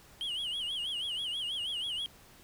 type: tone with vibrato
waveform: sine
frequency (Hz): 3081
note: G7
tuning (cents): -31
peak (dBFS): -30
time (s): 0.21-2.06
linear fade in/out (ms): 0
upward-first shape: sine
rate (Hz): 6.2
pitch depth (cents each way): 150
effects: tanh soft clip ceiling -32 dBFS + pink hiss -57 dBFS RMS until 2.43 s